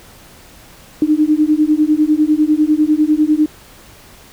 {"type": "beating tone pair", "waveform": "sine", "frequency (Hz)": [300.1, 310.1], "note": ["D4", "D#4"], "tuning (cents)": [38, -6], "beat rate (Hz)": 10, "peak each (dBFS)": -13, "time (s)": [1.02, 3.46], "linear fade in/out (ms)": 2, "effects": ["pink hiss -42 dBFS RMS until 4.32 s"]}